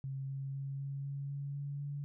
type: tone with pitch steps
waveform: sine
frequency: 135.3 / 136.4 / 137.51 / 138.62 / 139.75 / 140.88 / 142.03 / 143.18 Hz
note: C#3 / C#3 / C#3 / C#3 / C#3 / C#3 / C#3 / D3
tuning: -42 / -28 / -14 / 0 / +14 / +28 / +42 / -44 cents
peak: -37 dBFS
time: 0.04-2.04 s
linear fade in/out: 0 ms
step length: 250 ms
effects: none